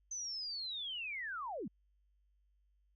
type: linear sweep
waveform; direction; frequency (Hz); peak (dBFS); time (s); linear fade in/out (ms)
sine; down; 6200 to 155.56; -39; 0.11-1.68; 5
effects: added 50 Hz sine -70 dBFS peak until 2.95 s